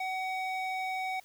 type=tone with band-pass filter; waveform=square; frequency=752 Hz; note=F#5; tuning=28 cents sharp; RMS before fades=-34 dBFS; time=0-1.2 s; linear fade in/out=5 ms; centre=1600 Hz; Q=2; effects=white hiss -60 dBFS RMS until 1.24 s